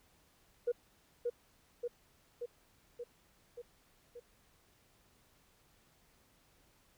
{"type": "tone with echo", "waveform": "sine", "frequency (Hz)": 480.7, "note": "B4", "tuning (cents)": -47, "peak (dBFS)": -28, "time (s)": [0.67, 0.72], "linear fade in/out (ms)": 10, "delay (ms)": 580, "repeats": 6, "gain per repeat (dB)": -3, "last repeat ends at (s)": 4.2, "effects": ["tanh soft clip ceiling -25 dBFS", "pink hiss -69 dBFS RMS until 6.97 s"]}